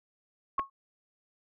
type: tone with exponential decay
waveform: sine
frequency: 1094 Hz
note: C#6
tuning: 23 cents flat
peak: -23 dBFS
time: 0.58-0.7 s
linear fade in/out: 5 ms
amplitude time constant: 25 ms
type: clicks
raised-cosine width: 0.5 ms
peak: -22 dBFS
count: 2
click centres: 0.593 / 0.596 s
effects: none